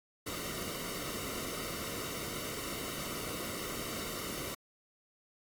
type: noise with comb filter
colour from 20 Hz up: pink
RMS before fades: -39 dBFS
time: 0.26-4.55 s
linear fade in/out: 10 ms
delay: 1.2 ms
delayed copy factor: -0.75
effects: AAC 64 kbps